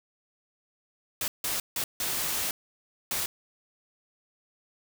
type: noise bursts at uneven times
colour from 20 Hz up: white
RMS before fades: -30 dBFS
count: 5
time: 1.21-1.28 / 1.44-1.6 / 1.76-1.84 / 2-2.51 / 3.11-3.26 s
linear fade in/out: 2 ms
effects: none